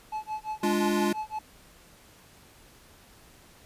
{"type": "tone with tremolo", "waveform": "triangle", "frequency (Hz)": 862, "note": "A5", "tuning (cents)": -36, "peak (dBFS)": -27, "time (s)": [0.12, 1.39], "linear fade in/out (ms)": 5, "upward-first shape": "sine", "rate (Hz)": 5.8, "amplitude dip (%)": 100}
{"type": "chord", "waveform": "square", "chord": "D diminished", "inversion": "second", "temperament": "equal", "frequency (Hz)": [207.7, 293.7, 349.2], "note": ["Ab3", "D4", "F4"], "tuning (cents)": [0, 0, 0], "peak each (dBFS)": [-28, -32, -28], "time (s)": [0.63, 1.13], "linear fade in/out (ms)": 5}
{"effects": ["pink hiss -55 dBFS RMS until 3.65 s", "resampled to 32000 Hz"]}